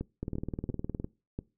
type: two click trains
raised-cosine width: 3 ms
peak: -21 / -21 dBFS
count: 16 / 5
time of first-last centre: 0.23-0.999 / 0.01-1.389 s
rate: 19.5 / 2.9 Hz
effects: noise-tail reverb RT60 0.3 s tail -22 dB re dry